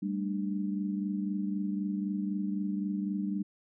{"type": "tone cluster", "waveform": "sine", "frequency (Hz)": [197.1, 221, 298.1], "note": ["G3", "A3", "D4"], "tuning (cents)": [10, 8, 26], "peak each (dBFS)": [-31, -39, -36], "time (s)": [0.02, 3.43], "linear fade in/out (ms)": 10, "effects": []}